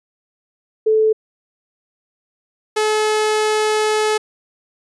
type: tone pair in turn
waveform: sine / sawtooth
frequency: 436.4 / 429.2 Hz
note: A4 / A4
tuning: -14 / -43 cents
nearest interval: unison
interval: 29 cents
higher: first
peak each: -11 dBFS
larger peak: neither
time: 0.86-1.13 / 2.76-4.18 s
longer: second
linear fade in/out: 10 ms
effects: resampled to 24000 Hz